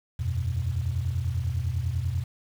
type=chord; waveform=sine; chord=E suspended second; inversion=none; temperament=equal; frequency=82.41 / 92.5 / 123.47 Hz; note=E2 / F#2 / B2; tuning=0 / 0 / 0 cents; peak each=-29 dBFS; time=0.19-2.24 s; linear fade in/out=10 ms; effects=tanh soft clip ceiling -16 dBFS + 8-bit